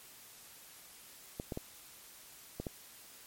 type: clicks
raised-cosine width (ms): 2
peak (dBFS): -24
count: 5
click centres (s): 1.399 / 1.522 / 1.574 / 2.6 / 2.668
effects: white hiss -55 dBFS RMS until 3.26 s + MP3 64 kbps